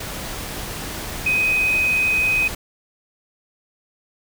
sine tone in noise, 2512 Hz, D#7, 16 cents sharp, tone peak -16 dBFS, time 1.26-2.48 s, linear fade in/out 5 ms, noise pink, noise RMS -30 dBFS, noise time 0-2.55 s, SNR +11 dB, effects none

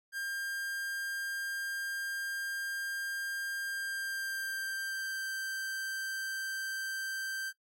45% pulse tone with pitch glide, 1600 to 1565.3 Hz, G6 to G6, +35 to -3 cents, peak -35 dBFS, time 0.12-7.53 s, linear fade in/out 50 ms, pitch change -38 cents, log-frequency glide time 3.6-5.33 s, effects noise-tail reverb RT60 0.1 s tail -18 dB re dry

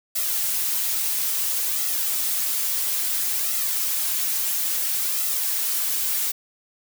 blue noise with flanger, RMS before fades -24 dBFS, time 0.15-6.32 s, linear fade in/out 10 ms, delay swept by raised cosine 1.5 to 7 ms, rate 0.59 Hz, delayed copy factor +0.7, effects none

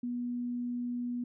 sine tone, 243.2 Hz, B3, 26 cents flat, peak -32 dBFS, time 0.03-1.24 s, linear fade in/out 5 ms, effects none

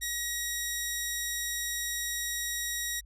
10% pulse tone, 1900 Hz, A#6, 33 cents sharp, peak -22 dBFS, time 0.01-3.01 s, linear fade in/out 20 ms, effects added 50 Hz sine -49 dBFS peak until 3.05 s

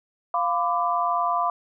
sine chord, B diminished, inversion second, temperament equal with one note detuned, 698.5 / 1006.2 / 1174.7 Hz, F5 / B5 / D6, 0 / +32 / 0 cents, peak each -25 dBFS, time 0.34-1.5 s, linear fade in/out 2 ms, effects none

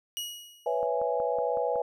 sawtooth tone with exponential decay, 2902 Hz, F#7, 34 cents flat, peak -27 dBFS, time 0.17-0.86 s, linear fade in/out 0 ms, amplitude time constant 150 ms
sine chord, C# minor seventh, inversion third, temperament equal, 493.9 / 554.4 / 659.3 / 830.6 Hz, B4 / C#5 / E5 / G#5, 0 / 0 / 0 / 0 cents, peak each -29 / -32 / -32 / -32 dBFS, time 0.66-1.82 s, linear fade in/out 5 ms
click train, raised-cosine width 1 ms, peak -29 dBFS, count 6, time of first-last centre 0.83-1.758 s, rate 5.39 Hz
effects none

